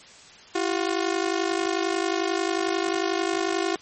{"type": "ring-modulated tone", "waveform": "sawtooth", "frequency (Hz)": 360, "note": "F#4", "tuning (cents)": -47, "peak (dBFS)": -16, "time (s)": [0.55, 3.76], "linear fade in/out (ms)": 2, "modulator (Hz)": 25.6, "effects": ["white hiss -48 dBFS RMS until 3.81 s", "MP3 32 kbps"]}